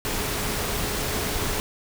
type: tone in noise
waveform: sine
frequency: 421.3 Hz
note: G#4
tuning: 25 cents sharp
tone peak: -37 dBFS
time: 0.05-1.6 s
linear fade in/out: 0 ms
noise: pink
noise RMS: -27 dBFS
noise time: 0.05-1.6 s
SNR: -13 dB
effects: none